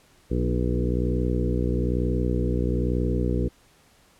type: harmonic tone with a mistuned harmonic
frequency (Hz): 61.1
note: B1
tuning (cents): -18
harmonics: 1 / 2 / 3 / 4 / 5 / 6 / 7 / 8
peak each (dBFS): -25 / -28 / -30 / -31 / -32 / -33 / -33 / -34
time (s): 0.3-3.49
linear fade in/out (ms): 20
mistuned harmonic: 5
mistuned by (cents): +17
effects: pink hiss -58 dBFS RMS until 4.19 s + low-pass 12000 Hz 12 dB/octave